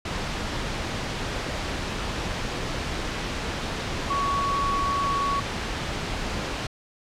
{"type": "tone in noise", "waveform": "sine", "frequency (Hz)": 1120, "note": "C#6", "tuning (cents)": 18, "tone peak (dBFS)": -23, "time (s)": [4.1, 5.4], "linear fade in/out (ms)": 5, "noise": "pink", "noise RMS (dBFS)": -29, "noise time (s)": [0.05, 6.67], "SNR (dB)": 3, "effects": ["low-pass 5000 Hz 12 dB/octave"]}